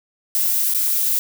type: noise with dropouts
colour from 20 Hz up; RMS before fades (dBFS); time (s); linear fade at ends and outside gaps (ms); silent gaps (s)
violet; -19; 0.35-1.19; 0; 0.738-0.747
effects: none